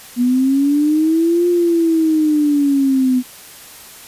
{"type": "linear two-way sweep", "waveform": "sine", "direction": "up then down", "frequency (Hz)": [240, 352.5, 249.1], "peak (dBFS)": -11, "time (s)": [0.16, 3.23], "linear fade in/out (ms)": 50, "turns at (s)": 1.48, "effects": ["white hiss -38 dBFS RMS until 4.07 s", "resampled to 32000 Hz"]}